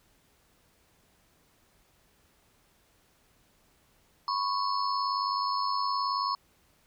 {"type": "tone cluster", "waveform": "sine", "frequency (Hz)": [1000, 1099, 4339, 5220], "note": ["B5", "C#6", "C#8", "E8"], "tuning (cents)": [21, -15, -38, -18], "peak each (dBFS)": [-32, -29, -37, -38], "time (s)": [4.28, 6.35], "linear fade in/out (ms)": 2, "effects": ["pink hiss -66 dBFS RMS until 6.86 s"]}